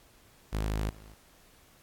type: tone with level steps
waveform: sawtooth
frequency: 52.8 Hz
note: G#1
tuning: 29 cents sharp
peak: -25 / -45 dBFS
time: 0.52-1.15 s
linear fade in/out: 20 ms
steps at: 0.89 s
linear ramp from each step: 10 ms
effects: pink hiss -60 dBFS RMS until 1.82 s + AAC 64 kbps